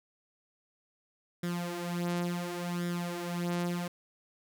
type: tone with flanger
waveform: sawtooth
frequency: 174.61 Hz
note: F3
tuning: in tune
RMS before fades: -34 dBFS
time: 1.43-3.88 s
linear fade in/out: 5 ms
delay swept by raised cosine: 0.56 to 5.76 ms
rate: 0.7 Hz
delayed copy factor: +0.7
effects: none